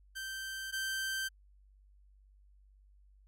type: tone pair in turn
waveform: sawtooth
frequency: 1559 / 1559 Hz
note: G6 / G6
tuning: -10 / -10 cents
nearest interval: unison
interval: 0 cents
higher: neither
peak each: -35 / -30 dBFS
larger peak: second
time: 0.15-0.72 / 0.72-1.29 s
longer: neither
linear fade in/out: 20 ms
effects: added 49 Hz sine -59 dBFS peak until 3.27 s + MP3 64 kbps